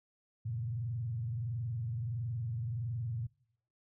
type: tone with frequency modulation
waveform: sine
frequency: 117 Hz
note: A#2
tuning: 7 cents sharp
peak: -34 dBFS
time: 0.45-3.27 s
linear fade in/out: 10 ms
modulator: 21.5 Hz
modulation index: 0.69
effects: noise-tail reverb RT60 0.7 s tail -24 dB re dry